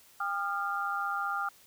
sine tone cluster, 799 / 1214 / 1389 Hz, G5 / D#6 / F6, +33 / -43 / -10 cents, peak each -36 / -34 / -33 dBFS, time 0.2-1.49 s, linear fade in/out 5 ms, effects white hiss -59 dBFS RMS until 1.66 s

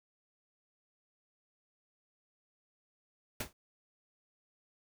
pink noise with exponential decay, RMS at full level -32 dBFS, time 3.4-3.53 s, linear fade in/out 5 ms, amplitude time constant 27 ms, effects none

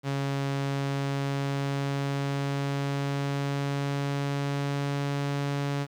sawtooth tone with pitch glide, 138.59 to 141.58 Hz, C#3 to C#3, 0 to +37 cents, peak -23 dBFS, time 0.03-5.87 s, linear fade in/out 50 ms, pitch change +37 cents, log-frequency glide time 0.56-5.24 s, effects low-pass 6000 Hz 12 dB/octave + 9-bit

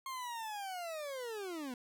40% pulse linear sweep, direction down, 1076 to 238 Hz, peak -39 dBFS, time 0.06-1.74 s, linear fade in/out 2 ms, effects none

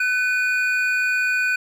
triangle tone pair together, 1505.5 / 2462 Hz, F#6 / D#7, +30 / -19 cents, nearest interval major sixth, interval 851 cents, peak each -18 / -21 dBFS, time 0-1.56 s, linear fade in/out 5 ms, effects none

